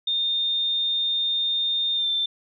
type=tone with pitch glide; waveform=sine; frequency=3640 to 3561 Hz; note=A#7 to A7; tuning=-42 to +20 cents; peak=-21 dBFS; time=0.07-2.26 s; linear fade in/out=5 ms; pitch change=-38 cents; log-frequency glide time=1.95-2.08 s; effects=none